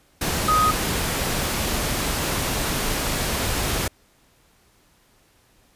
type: tone in noise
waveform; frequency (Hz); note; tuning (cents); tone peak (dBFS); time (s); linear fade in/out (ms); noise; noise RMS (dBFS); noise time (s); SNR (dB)
sine; 1253; D#6; +12; -16; 0.48-0.71; 5; pink; -24; 0.21-3.88; +5
effects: pink hiss -59 dBFS RMS until 5.75 s + resampled to 32000 Hz